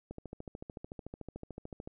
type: click train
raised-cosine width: 2 ms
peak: -29 dBFS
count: 25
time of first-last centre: 0.11-1.875 s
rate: 13.6 Hz
effects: none